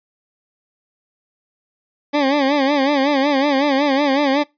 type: tone with vibrato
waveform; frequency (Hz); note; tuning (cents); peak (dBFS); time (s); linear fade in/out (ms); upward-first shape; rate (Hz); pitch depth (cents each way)
20% pulse; 280; C#4; +18; -9; 2.13-4.44; 20; sine; 5.4; 100
effects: noise-tail reverb RT60 0.2 s tail -23 dB re dry + resampled to 11025 Hz